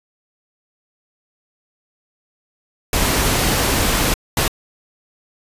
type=noise bursts at uneven times; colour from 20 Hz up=pink; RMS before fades=-17 dBFS; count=2; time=2.93-4.14 / 4.37-4.48 s; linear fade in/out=2 ms; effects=resampled to 32000 Hz